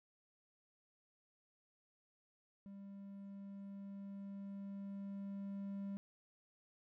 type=tone with level ramp; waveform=triangle; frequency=198.1 Hz; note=G3; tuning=18 cents sharp; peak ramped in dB=-48 to -39 dBFS; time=2.66-5.97 s; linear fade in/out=0 ms; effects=none